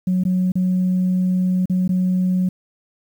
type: tone with dropouts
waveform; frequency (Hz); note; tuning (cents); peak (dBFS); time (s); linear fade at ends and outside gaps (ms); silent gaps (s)
sine; 183.8; F#3; -11; -14; 0.07-2.49; 5; 0.237-0.251 / 0.52-0.554 / 1.657-1.697 / 1.878-1.891
effects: tanh soft clip ceiling -12 dBFS + 8-bit